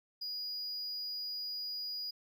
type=tone; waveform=triangle; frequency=4900 Hz; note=D#8; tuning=27 cents flat; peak=-36 dBFS; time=0.21-2.11 s; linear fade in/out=10 ms; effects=none